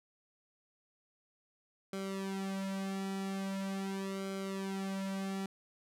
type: tone with flanger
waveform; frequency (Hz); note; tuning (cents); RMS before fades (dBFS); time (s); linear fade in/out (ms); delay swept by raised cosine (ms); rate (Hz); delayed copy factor
sawtooth; 193.8; G3; -20; -38; 1.93-5.46; 2; 1.1 to 3.3; 0.42; -0.9
effects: low-pass 12000 Hz 12 dB/octave